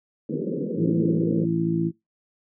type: band-pass noise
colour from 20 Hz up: pink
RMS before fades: -27 dBFS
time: 0.29-1.45 s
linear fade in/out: 10 ms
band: 150 to 520 Hz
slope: 96 dB/octave
type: harmonic tone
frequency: 55.4 Hz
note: A1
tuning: 13 cents sharp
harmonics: 2 / 3 / 4 / 5 / 6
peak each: -35 / -24 / -32 / -33 / -24 dBFS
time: 0.75-1.92 s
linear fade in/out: 50 ms
effects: noise-tail reverb RT60 0.2 s tail -24 dB re dry